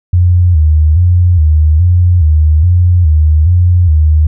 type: tone with vibrato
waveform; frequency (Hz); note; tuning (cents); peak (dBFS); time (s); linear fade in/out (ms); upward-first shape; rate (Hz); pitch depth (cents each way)
sine; 82.8; E2; +8; -4; 0.13-4.27; 5; square; 1.2; 120
effects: none